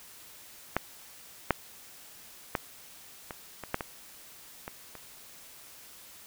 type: clicks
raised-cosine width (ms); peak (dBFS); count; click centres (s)
0.5; -10 / -7 / -12 / -22 / -23 / -12 / -18 / -22 / -28; 9; 0.766 / 1.507 / 2.552 / 3.308 / 3.637 / 3.744 / 3.808 / 4.679 / 4.953
effects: white hiss -51 dBFS RMS until 6.26 s